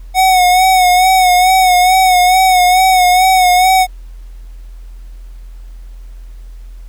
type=tone with vibrato; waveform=square; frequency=738 Hz; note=F#5; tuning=5 cents flat; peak=-7 dBFS; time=0.14-3.87 s; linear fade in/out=50 ms; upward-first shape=sine; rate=2.3 Hz; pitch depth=45 cents each way; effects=added 42 Hz sine -28 dBFS peak until 6.88 s + pink hiss -52 dBFS RMS until 6.88 s